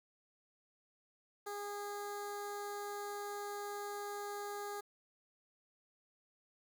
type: tone with notch filter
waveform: 15% pulse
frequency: 409.2 Hz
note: G#4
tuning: 26 cents flat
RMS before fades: -43 dBFS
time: 1.46-4.81 s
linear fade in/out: 10 ms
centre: 2800 Hz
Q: 0.8
effects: 11-bit